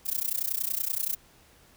violet noise with amplitude modulation, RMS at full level -26 dBFS, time 0.05-1.16 s, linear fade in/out 20 ms, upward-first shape sine, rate 30.6 Hz, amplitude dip 95%, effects pink hiss -58 dBFS RMS until 1.76 s

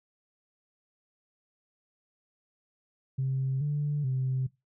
sine tone with pitch steps, 133.1 / 146.7 / 130.6 Hz, C3 / D3 / C3, +30 / -2 / -3 cents, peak -25 dBFS, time 3.18-4.47 s, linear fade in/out 10 ms, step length 430 ms, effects noise-tail reverb RT60 0.2 s tail -19 dB re dry + tanh soft clip ceiling -22 dBFS

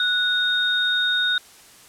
sine tone pair together, 1472 / 3709 Hz, F#6 / A#7, -9 / -9 cents, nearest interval octave + major third, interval 1600 cents, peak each -21 dBFS, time 0-1.38 s, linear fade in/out 2 ms, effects white hiss -48 dBFS RMS until 1.88 s + low-pass 11000 Hz 12 dB/octave

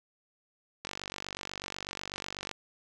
click train, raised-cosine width 0.2 ms, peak -19 dBFS, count 81, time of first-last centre 0.85-2.513 s, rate 48.1 Hz, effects none

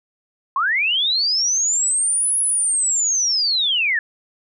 sine linear two-way sweep, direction up then down, 1019 to 10548 to 1695 Hz, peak -16 dBFS, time 0.56-3.99 s, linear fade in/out 2 ms, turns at 2.38 s, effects none

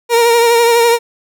30% pulse tone with vibrato, 468.2 Hz, A#4, 8 cents sharp, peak -5 dBFS, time 0.09-0.99 s, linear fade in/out 50 ms, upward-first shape triangle, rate 12 Hz, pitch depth 39 cents each way, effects none

